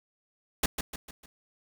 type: noise with echo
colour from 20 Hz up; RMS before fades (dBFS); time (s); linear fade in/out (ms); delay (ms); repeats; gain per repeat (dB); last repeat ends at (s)
pink; -24; 0.63-0.66; 5; 150; 4; -7; 1.26
effects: none